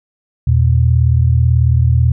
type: tone pair together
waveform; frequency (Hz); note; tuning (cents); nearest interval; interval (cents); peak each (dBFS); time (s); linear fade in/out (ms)
sine; 82.41 / 120.7; E2 / B2; 0 / -39; perfect fifth; 661; -11; 0.47-2.12; 5
effects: none